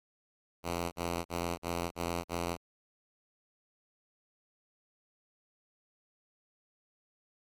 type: tone bursts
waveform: 5% pulse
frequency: 86 Hz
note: F2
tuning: 26 cents flat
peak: -21 dBFS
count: 6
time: 0.63-2.575 s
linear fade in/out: 50 ms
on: 290 ms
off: 41 ms
effects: MP3 96 kbps